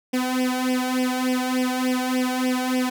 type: tone with flanger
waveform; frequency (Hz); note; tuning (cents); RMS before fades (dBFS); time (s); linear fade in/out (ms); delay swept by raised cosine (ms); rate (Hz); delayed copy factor
sawtooth; 254.2; C4; -50; -23; 0.13-2.9; 10; 0.36 to 1.35; 3.4; +1
effects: none